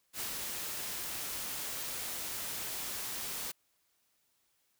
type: noise with ADSR envelope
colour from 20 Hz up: white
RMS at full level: -37 dBFS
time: 0.13-3.52 s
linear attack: 71 ms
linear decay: 86 ms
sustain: -2 dB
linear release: 11 ms
effects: white hiss -75 dBFS RMS until 4.79 s